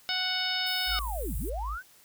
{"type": "harmonic tone", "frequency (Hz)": 740, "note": "F#5", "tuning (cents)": 0, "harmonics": [1, 2, 3, 4, 5, 6, 7], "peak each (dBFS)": [-38, -35, -36, -34, -33, -38, -34], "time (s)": [0.09, 0.99], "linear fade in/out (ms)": 0}
{"type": "high-pass noise", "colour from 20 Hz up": "white", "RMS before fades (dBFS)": -43, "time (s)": [0.66, 1.5], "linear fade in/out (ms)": 10, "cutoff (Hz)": 8100, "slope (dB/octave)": 48}
{"type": "linear two-way sweep", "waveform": "sine", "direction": "down then up", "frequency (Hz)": [1600, 45.57, 1600], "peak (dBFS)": -34, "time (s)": [0.86, 1.83], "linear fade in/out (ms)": 50, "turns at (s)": 1.37}
{"type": "tone", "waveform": "sine", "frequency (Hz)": 53.9, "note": "A1", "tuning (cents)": -35, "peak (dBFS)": -32, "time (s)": [0.86, 1.78], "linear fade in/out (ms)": 50}
{"effects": ["white hiss -58 dBFS RMS until 2.04 s"]}